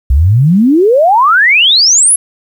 sine exponential sweep, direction up, 60.7 to 11175 Hz, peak -4 dBFS, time 0.1-2.16 s, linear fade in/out 5 ms, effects 7-bit

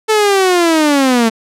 sawtooth linear sweep, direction down, 441.1 to 220 Hz, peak -5 dBFS, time 0.08-1.3 s, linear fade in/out 20 ms, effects low-pass 11000 Hz 12 dB/octave

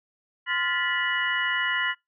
sine tone cluster, 1029 / 1404 / 1750 / 1963 / 2926 Hz, C6 / F6 / A6 / B6 / F#7, -29 / +9 / -10 / -11 / -20 cents, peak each -32 / -31 / -29 / -27 / -32 dBFS, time 0.46-1.95 s, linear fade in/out 50 ms, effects noise-tail reverb RT60 0.2 s tail -25 dB re dry

